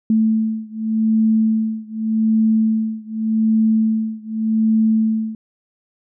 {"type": "beating tone pair", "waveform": "sine", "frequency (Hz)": [220, 220.85], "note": ["A3", "A3"], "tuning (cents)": [0, 7], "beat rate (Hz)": 0.85, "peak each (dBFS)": [-17, -18], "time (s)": [0.1, 5.35], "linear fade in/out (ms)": 2, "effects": []}